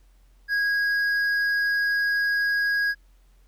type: tone with hard clipping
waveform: triangle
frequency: 1648 Hz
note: G#6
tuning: 14 cents flat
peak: -22 dBFS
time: 0.48-2.95 s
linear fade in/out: 50 ms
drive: 8 dB
effects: added 44 Hz sine -53 dBFS peak until 3.47 s + pink hiss -67 dBFS RMS until 3.47 s